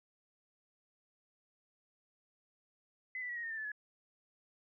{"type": "tone with pitch steps", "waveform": "sine", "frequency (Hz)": [2029, 1978.1, 1928.4, 1880, 1832.9, 1786.9, 1742, 1698.3], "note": ["B6", "B6", "B6", "A#6", "A#6", "A6", "A6", "G#6"], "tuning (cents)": [46, 2, -42, 14, -30, 26, -18, 38], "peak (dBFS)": -38, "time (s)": [3.15, 3.718], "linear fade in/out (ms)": 2, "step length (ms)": 71, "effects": []}